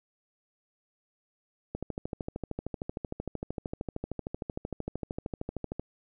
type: click train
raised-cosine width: 2 ms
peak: -20 dBFS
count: 54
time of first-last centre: 1.75-5.796 s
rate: 13.1 Hz
effects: none